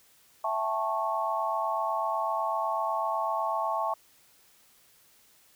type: chord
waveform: sine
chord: A dominant seventh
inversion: second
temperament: just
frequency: 660 / 792 / 880 / 1100 Hz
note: E5 / G5 / A5 / C#6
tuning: +2 / +18 / 0 / -14 cents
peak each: -32 / -36 / -31 / -31 dBFS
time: 0.44-3.94 s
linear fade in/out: 5 ms
effects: white hiss -61 dBFS RMS until 5.55 s